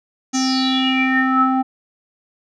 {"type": "tone with low-pass filter sweep", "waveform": "square", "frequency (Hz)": 261.6, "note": "C4", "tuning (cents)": 0, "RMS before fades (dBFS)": -17, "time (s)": [0.33, 1.63], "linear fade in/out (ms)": 20, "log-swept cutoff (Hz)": [6500, 940], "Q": 9.6, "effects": []}